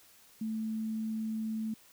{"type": "tone", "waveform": "sine", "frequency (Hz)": 220, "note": "A3", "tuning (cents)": 0, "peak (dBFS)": -32, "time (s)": [0.41, 1.74], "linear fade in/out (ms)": 5, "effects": ["white hiss -60 dBFS RMS until 1.92 s"]}